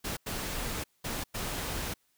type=noise bursts at uneven times; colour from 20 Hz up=pink; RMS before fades=-35 dBFS; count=4; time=0.04-0.17 / 0.26-0.84 / 1.04-1.24 / 1.34-1.94 s; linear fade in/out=10 ms; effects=white hiss -72 dBFS RMS until 2.17 s